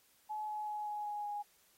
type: tone with pitch steps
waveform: sine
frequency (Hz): 853 / 847.6 / 842.2 / 836.9 / 831.6 / 826.3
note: G#5 / G#5 / G#5 / G#5 / G#5 / G#5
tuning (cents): +46 / +35 / +24 / +13 / +2 / -9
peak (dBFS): -37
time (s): 0.29-1.43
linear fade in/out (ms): 20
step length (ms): 190
effects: white hiss -69 dBFS RMS until 1.77 s + AAC 48 kbps